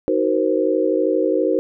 sine chord, C half-diminished seventh, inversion first, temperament just, 314 / 376.7 / 470.9 / 523.3 Hz, Eb4 / Gb4 / Bb4 / C5, +16 / +31 / +18 / 0 cents, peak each -21 dBFS, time 0.08-1.59 s, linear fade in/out 0 ms, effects none

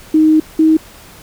sine tone pair in turn, 312.2 / 316.4 Hz, D#4 / D#4, +6 / +29 cents, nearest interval unison, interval 23 cents, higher second, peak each -6 dBFS, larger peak neither, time 0.14-0.4 / 0.59-0.77 s, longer first, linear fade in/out 5 ms, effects pink hiss -39 dBFS RMS until 1.22 s

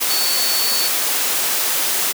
sine tone in noise, 4457 Hz, C#8, 9 cents sharp, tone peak -20 dBFS, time 0.09-0.89 s, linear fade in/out 20 ms, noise white, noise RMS -19 dBFS, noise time 0-2.13 s, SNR -4 dB, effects high-pass 300 Hz 12 dB/octave

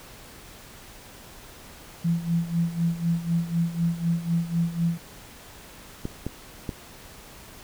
sine tone with tremolo, 168.6 Hz, E3, 39 cents sharp, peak -19 dBFS, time 2.04-4.98 s, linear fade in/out 10 ms, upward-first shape sine, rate 4 Hz, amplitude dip 80%
clicks, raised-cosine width 3 ms, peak -16 dBFS, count 3, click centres 6.054 / 6.266 / 6.692 s
effects pink hiss -46 dBFS RMS until 7.63 s

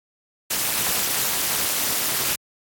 white noise with amplitude modulation, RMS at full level -19 dBFS, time 0.5-2.36 s, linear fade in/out 10 ms, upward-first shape sine, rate 264 Hz, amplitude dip 90%, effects high-pass 80 Hz 12 dB/octave + AAC 64 kbps

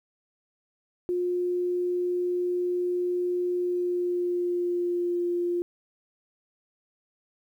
sine tone with pitch glide, 356.6 to 349.7 Hz, F4 to F4, +36 to +2 cents, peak -24 dBFS, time 1.09-5.62 s, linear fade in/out 0 ms, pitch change -34 cents, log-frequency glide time 3.56-5.25 s, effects 10-bit

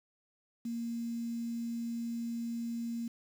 sine tone with quantisation, 233.1 Hz, A#3, in tune, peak -34 dBFS, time 0.65-3.08 s, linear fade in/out 5 ms, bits 9, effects none

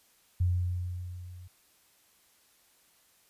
sine tone with level ramp, 89.3 Hz, F2, 39 cents sharp, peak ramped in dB -22 to -45 dBFS, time 0.4-1.48 s, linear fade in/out 10 ms, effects white hiss -65 dBFS RMS until 3.29 s + resampled to 32000 Hz

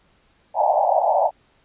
pink band-pass noise, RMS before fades -18 dBFS, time 0.54-1.31 s, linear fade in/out 50 ms, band 580 to 900 Hz, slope 96 dB/octave, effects pink hiss -60 dBFS RMS until 1.64 s + resampled to 8000 Hz

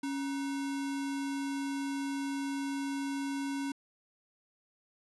sine tone with sample-and-hold, 277.2 Hz, C#4, in tune, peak -32 dBFS, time 0.03-3.72 s, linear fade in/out 5 ms, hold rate 1225 Hz, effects resampled to 24000 Hz

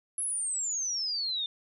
sine exponential sweep, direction down, 11050 to 3569 Hz, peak -29 dBFS, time 0.18-1.46 s, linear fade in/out 2 ms, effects none

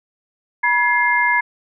sine tone cluster, 967 / 1691 / 2109 Hz, B5 / G#6 / C7, -37 / +31 / +13 cents, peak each -18 dBFS, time 0.63-1.41 s, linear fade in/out 10 ms, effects none

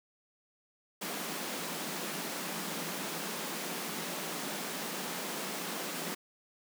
pink high-pass noise, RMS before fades -38 dBFS, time 1.01-6.15 s, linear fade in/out 10 ms, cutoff 160 Hz, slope 96 dB/octave, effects none

